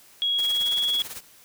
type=tone with pitch glide; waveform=sine; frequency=3316 to 3345 Hz; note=G#7 to G#7; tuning=-3 to +12 cents; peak=-21 dBFS; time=0.22-1.02 s; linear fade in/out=0 ms; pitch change=+15 cents; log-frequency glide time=0.52-0.78 s
type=noise with tremolo; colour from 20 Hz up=white; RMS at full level=-35 dBFS; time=0.38-1.21 s; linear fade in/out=10 ms; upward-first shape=sine; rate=18 Hz; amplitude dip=70%
effects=white hiss -53 dBFS RMS until 1.44 s